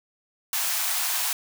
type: high-pass noise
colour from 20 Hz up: white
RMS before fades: -26 dBFS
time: 0.53-1.33 s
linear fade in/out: 2 ms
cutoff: 660 Hz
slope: 96 dB/octave
effects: none